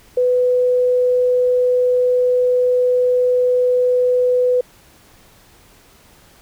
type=tone; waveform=sine; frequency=498.3 Hz; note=B4; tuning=15 cents sharp; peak=-12 dBFS; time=0.17-4.61 s; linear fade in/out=5 ms; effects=pink hiss -49 dBFS RMS until 6.41 s